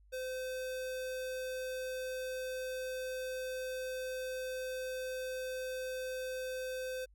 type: tone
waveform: square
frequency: 514 Hz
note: C5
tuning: 31 cents flat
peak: -38 dBFS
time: 0.12-7.06 s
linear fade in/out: 20 ms
effects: added 50 Hz sine -60 dBFS peak until 7.14 s